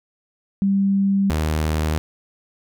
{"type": "tone pair in turn", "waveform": ["sine", "sawtooth"], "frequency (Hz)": [196.6, 77.75], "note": ["G3", "D#2"], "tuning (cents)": [5, -1], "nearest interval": "octave + major third", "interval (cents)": 1606, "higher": "first", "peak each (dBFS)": -15, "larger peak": "neither", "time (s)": [[0.62, 1.3], [1.3, 1.98]], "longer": "neither", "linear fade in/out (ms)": 0, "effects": []}